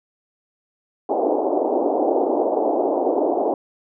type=band-pass noise; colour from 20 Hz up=pink; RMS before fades=-20 dBFS; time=1.09-3.54 s; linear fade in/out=2 ms; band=290 to 820 Hz; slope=48 dB/octave; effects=none